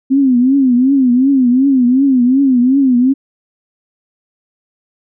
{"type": "tone with vibrato", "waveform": "sine", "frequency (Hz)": 259.7, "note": "C4", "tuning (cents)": -13, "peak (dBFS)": -7, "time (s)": [0.1, 3.14], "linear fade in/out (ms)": 20, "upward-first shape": "triangle", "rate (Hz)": 2.7, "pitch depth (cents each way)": 150, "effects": []}